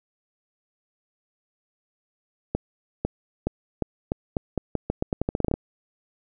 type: accelerating click train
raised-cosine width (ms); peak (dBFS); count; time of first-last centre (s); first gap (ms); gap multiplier
2; -10; 19; 2.55-5.54; 500; 0.84
effects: none